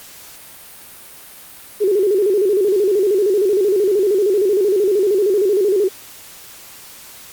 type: tone with vibrato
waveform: sine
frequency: 396.3 Hz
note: G4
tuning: 19 cents sharp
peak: -12 dBFS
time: 1.8-5.89 s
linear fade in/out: 20 ms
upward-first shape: square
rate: 13 Hz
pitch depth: 100 cents each way
effects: white hiss -39 dBFS RMS until 7.32 s + Opus 48 kbps